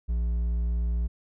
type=tone with hard clipping; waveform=triangle; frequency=58.27 Hz; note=A#1; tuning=in tune; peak=-25 dBFS; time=0.08-1.08 s; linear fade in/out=20 ms; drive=7 dB; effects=none